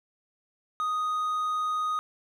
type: tone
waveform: triangle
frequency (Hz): 1244.5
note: D#6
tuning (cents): 0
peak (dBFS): -24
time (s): 0.8-1.99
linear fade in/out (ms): 0
effects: none